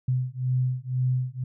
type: beating tone pair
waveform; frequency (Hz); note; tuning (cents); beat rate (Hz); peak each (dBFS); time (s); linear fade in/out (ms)
sine; 126.5 / 128.5; B2 / C3; +42 / -31; 2; -26 / -26; 0.08-1.44; 5
effects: none